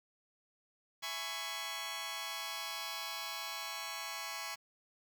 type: chord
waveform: 10% pulse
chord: C# minor seventh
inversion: first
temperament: just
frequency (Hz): 665.2 / 831.5 / 997.9 / 1108.7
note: E5 / G#5 / B5 / C#6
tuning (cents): +16 / +2 / +18 / 0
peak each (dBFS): -40 / -37 / -38 / -34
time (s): 1.02-4.56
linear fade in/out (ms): 20
effects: 10-bit